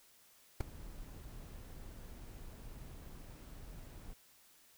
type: noise with ADSR envelope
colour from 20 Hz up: brown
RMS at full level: -29 dBFS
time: 0.6-4.14 s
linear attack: 8 ms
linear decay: 7 ms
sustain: -21 dB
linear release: 17 ms
effects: white hiss -65 dBFS RMS until 4.77 s